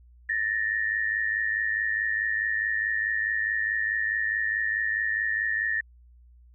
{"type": "tone pair together", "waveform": "sine", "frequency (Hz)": [1760, 1864.7], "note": ["A6", "A#6"], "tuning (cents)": [0, 0], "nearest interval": "minor second", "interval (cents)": 100, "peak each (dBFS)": -27, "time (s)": [0.29, 5.81], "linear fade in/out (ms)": 5, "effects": ["added 60 Hz sine -51 dBFS peak until 6.54 s"]}